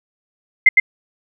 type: tone with echo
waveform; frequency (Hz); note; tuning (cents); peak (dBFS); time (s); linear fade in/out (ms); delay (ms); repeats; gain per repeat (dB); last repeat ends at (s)
sine; 2090; C7; -2; -4; 0.66-0.69; 5; 110; 1; -2; 0.8
effects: none